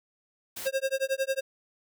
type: noise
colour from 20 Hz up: white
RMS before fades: -38 dBFS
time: 0.56-0.68 s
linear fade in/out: 10 ms
type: tone with tremolo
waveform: square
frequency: 536 Hz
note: C5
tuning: 42 cents sharp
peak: -24 dBFS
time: 0.65-1.41 s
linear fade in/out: 20 ms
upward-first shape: sine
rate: 11 Hz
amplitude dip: 100%
effects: none